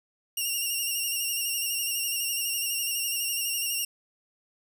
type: tone with vibrato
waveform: 10% pulse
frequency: 2794 Hz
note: F7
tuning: in tune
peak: -19 dBFS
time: 0.37-3.85 s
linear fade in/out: 5 ms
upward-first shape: square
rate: 12 Hz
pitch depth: 31 cents each way
effects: none